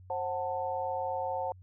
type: chord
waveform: sine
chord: F# diminished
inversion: second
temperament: just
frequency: 532.8 / 740 / 888 Hz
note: C5 / F#5 / A5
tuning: +31 / 0 / +16 cents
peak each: -35 / -35 / -35 dBFS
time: 0.1-1.52 s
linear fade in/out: 2 ms
effects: added 92 Hz sine -50 dBFS peak until 1.62 s